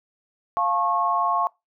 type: chord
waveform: sine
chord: F augmented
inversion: none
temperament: just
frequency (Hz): 698.5 / 873.1 / 1091.3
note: F5 / A5 / C#6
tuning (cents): 0 / -14 / -27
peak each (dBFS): -25 / -27 / -22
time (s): 0.57-1.47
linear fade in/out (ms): 0
effects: noise-tail reverb RT60 0.2 s tail -22 dB re dry